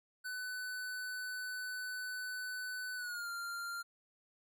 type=tone with pitch glide; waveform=square; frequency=1500 to 1391.5 Hz; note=F#6 to F6; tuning=+23 to -7 cents; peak=-40 dBFS; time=0.24-3.83 s; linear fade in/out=20 ms; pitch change=-130 cents; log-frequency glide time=2.96-3.29 s; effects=none